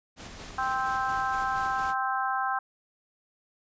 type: noise with tremolo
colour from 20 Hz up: pink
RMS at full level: -42 dBFS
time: 0.16-1.95 s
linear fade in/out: 50 ms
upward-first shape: square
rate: 4.3 Hz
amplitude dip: 25%
type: harmonic tone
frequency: 261.6 Hz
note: C4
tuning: in tune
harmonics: 3 / 4 / 5 / 6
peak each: -30 / -31 / -32 / -33 dBFS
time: 0.58-2.59 s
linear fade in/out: 5 ms
effects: resampled to 16000 Hz